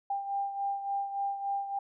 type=beating tone pair; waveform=sine; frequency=795 / 798.5 Hz; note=G5 / G5; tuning=+24 / +32 cents; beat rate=3.5 Hz; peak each=-31 / -38 dBFS; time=0.1-1.79 s; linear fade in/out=5 ms; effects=none